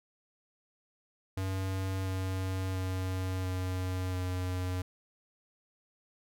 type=tone with pitch steps; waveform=square; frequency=95.1 / 94.17 / 93.25 / 92.34 / 91.44 Hz; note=F#2 / F#2 / F#2 / F#2 / F#2; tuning=+48 / +31 / +14 / -3 / -20 cents; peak=-32 dBFS; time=1.37-4.82 s; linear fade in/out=5 ms; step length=690 ms; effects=none